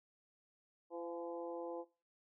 harmonic tone with a mistuned harmonic, 170 Hz, F3, 46 cents flat, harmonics 2 / 3 / 4 / 5 / 6, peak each -46 / -45 / -53 / -51 / -56 dBFS, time 0.9-1.85 s, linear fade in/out 50 ms, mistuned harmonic 4, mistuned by +35 cents, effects noise-tail reverb RT60 0.3 s tail -17 dB re dry

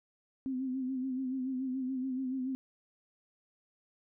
sine tone with vibrato, 260 Hz, C4, 11 cents flat, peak -32 dBFS, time 0.46-2.55 s, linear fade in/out 0 ms, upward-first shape sine, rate 7 Hz, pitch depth 52 cents each way, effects none

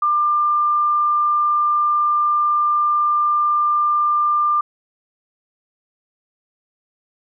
sine tone, 1194 Hz, D6, 28 cents sharp, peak -14 dBFS, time 0.02-4.61 s, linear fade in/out 5 ms, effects none

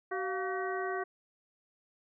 harmonic tone with a mistuned harmonic, 379.5 Hz, F#4, 44 cents sharp, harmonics 1 / 2 / 3 / 4 / 5, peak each -35 / -38 / -40 / -41 / -42 dBFS, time 0.11-1.04 s, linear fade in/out 10 ms, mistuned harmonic 2, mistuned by -120 cents, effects none

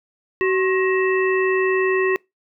harmonic tone with a mistuned harmonic, 377.3 Hz, F#4, 34 cents sharp, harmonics 1 / 3 / 5 / 7, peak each -17 / -27 / -24 / -29 dBFS, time 0.41-2.16 s, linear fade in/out 0 ms, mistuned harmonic 3, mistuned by -84 cents, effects noise-tail reverb RT60 0.2 s tail -25 dB re dry

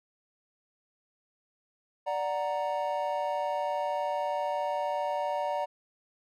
triangle chord, D augmented, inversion none, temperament equal, 587.3 / 740 / 932.3 Hz, D5 / F#5 / A#5, 0 / 0 / 0 cents, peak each -30 / -32 / -31 dBFS, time 2.06-5.66 s, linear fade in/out 20 ms, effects none

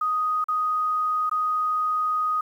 sine tone with dropouts, 1247 Hz, D#6, 3 cents sharp, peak -21 dBFS, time 0.01-2.41 s, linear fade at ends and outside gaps 5 ms, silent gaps 0.442-0.484 / 1.296-1.313 s, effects 9-bit

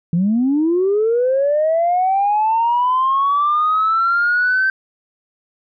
sine linear sweep, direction up, 162.2 to 1557 Hz, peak -12 dBFS, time 0.13-4.7 s, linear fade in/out 2 ms, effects tanh soft clip ceiling -9 dBFS

